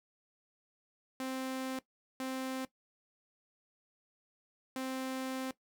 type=tone bursts at uneven times; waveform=sawtooth; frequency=261.6 Hz; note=C4; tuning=in tune; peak=-32 dBFS; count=3; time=1.2-1.79 / 2.2-2.65 / 4.76-5.51 s; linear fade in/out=2 ms; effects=noise-tail reverb RT60 0.1 s tail -17 dB re dry